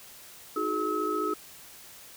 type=tone cluster; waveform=sine; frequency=311.6 / 365.9 / 420.5 / 1287 Hz; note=D#4 / F#4 / G#4 / E6; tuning=+3 / -19 / +22 / -42 cents; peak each=-33 / -34 / -32 / -30 dBFS; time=0.56-1.34 s; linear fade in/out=5 ms; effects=white hiss -49 dBFS RMS until 2.16 s